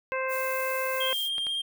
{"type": "harmonic tone", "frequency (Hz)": 523.3, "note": "C5", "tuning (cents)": 0, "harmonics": [1, 2, 3, 4, 5], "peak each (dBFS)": [-30, -33, -35, -36, -37], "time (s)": [0.12, 1.13], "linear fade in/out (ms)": 0}
{"type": "noise", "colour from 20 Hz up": "violet", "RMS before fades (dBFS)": -38, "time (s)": [0.28, 1.3], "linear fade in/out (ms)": 50}
{"type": "tone with vibrato", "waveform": "triangle", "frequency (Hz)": 3201, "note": "G7", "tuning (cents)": 36, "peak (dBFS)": -26, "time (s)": [1, 1.62], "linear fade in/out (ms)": 10, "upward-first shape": "triangle", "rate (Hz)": 16, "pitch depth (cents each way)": 20}
{"type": "clicks", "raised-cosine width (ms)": 0.3, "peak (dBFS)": -24, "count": 2, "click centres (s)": [1.382, 1.468]}
{"effects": []}